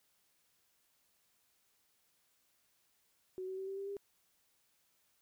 sine tone with pitch steps, 372.4 / 377.8 / 383.3 / 388.9 / 394.5 / 400.3 Hz, F#4 / F#4 / G4 / G4 / G4 / G4, +11 / +36 / -39 / -14 / +11 / +36 cents, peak -39 dBFS, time 3.38-3.968 s, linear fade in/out 0 ms, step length 98 ms, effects white hiss -75 dBFS RMS until 5.21 s

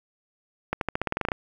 accelerating click train, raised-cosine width 0.5 ms, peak -10 dBFS, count 12, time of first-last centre 0.73-1.318 s, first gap 82 ms, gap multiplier 0.91, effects 8-bit

